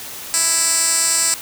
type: tone with band-pass filter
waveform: 10% pulse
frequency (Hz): 329.6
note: E4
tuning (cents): 0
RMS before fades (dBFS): -17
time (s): 0.34-1.34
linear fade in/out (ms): 0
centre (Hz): 7700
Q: 3.8
effects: white hiss -32 dBFS RMS until 1.41 s